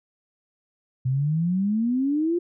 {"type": "exponential sweep", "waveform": "sine", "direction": "up", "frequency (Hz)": [125.2, 355.3], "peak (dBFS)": -20, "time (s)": [1.05, 2.39], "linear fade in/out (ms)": 10, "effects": []}